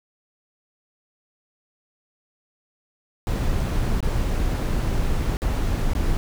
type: noise with dropouts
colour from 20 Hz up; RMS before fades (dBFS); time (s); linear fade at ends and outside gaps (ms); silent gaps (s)
brown; -22; 3.27-6.17; 0; 4.005-4.027 / 5.37-5.419 / 5.934-5.951
effects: none